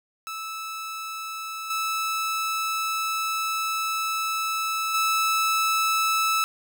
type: tone with level steps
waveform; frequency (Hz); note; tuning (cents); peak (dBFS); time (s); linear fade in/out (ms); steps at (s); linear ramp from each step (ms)
sawtooth; 1310; E6; -11; -28 / -21 / -17; 0.27-6.44; 0; 1.7 / 4.94; 5
effects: none